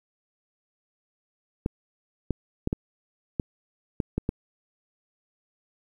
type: clicks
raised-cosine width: 3 ms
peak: -12 dBFS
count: 8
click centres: 1.661 / 2.307 / 2.674 / 2.729 / 3.398 / 4.002 / 4.18 / 4.291 s
effects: 9-bit